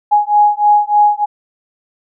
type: beating tone pair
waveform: sine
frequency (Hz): 830.6 / 833.9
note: G#5 / G#5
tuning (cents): 0 / +7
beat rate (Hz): 3.3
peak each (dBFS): -11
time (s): 0.11-1.26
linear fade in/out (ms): 20
effects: none